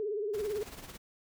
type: tone with vibrato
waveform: sine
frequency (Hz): 417.7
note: G#4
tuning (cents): +10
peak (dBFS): -31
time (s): 0-0.63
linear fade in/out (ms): 0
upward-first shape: sine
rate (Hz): 18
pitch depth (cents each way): 91
type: noise with tremolo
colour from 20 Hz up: pink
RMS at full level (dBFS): -45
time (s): 0.33-0.98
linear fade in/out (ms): 20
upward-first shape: sine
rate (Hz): 18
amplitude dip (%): 60
effects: none